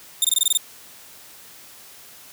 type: tone bursts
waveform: 15% pulse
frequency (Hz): 3631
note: A#7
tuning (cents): -46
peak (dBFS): -8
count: 8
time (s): 0.22-0.574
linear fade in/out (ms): 2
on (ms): 25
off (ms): 22
effects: white hiss -45 dBFS RMS until 2.32 s + high-pass 60 Hz 12 dB/octave